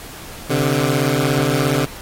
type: beating tone pair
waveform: 15% pulse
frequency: 130.81 / 147.81 Hz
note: C3 / D3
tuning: 0 / +11 cents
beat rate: 17 Hz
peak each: -12 dBFS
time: 0.49-1.86 s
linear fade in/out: 20 ms
effects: pink hiss -36 dBFS RMS until 2.01 s + AAC 48 kbps